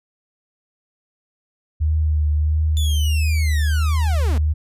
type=tone with vibrato; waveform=sine; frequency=76.5 Hz; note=D#2; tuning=29 cents flat; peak=-15 dBFS; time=1.8-4.54 s; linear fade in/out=20 ms; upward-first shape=triangle; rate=1.5 Hz; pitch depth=39 cents each way
type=linear sweep; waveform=sawtooth; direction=down; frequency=3531 to 189.9 Hz; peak=-24 dBFS; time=2.77-4.38 s; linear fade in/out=0 ms
effects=resampled to 32000 Hz